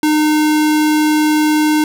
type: tone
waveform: square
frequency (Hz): 305.1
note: D#4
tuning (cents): -34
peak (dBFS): -11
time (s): 0.03-1.84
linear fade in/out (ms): 2
effects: none